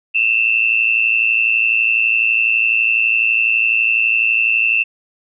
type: tone pair together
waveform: sine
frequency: 2614 / 2726 Hz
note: E7 / F7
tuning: -15 / -43 cents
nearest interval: minor second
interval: 72 cents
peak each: -15 dBFS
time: 0.14-4.84 s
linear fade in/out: 20 ms
effects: none